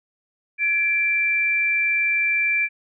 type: tone pair together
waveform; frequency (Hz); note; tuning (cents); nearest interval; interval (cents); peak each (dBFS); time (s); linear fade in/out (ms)
sine; 1687.6 / 2349; G#6 / D7; +27 / 0; tritone; 573; -28 / -18; 0.58-2.69; 50
effects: none